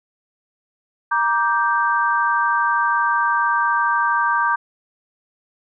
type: chord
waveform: sine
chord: G minor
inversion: first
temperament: equal with one note detuned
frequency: 942.1 / 1174.7 / 1568 Hz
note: Bb5 / D6 / G6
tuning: +18 / 0 / 0 cents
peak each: -20 dBFS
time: 1.11-4.56 s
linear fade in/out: 10 ms
effects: none